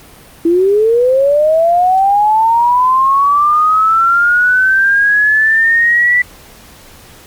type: linear sweep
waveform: sine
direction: up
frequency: 327.4 to 1975.5 Hz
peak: -7 dBFS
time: 0.45-6.22 s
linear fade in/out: 5 ms
effects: pink hiss -39 dBFS RMS until 7.26 s + Opus 48 kbps